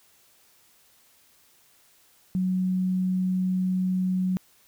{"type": "tone", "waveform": "sine", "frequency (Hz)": 185, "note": "F#3", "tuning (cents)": 0, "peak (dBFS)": -22, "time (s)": [2.35, 4.37], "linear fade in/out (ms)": 0, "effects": ["white hiss -60 dBFS RMS until 4.67 s"]}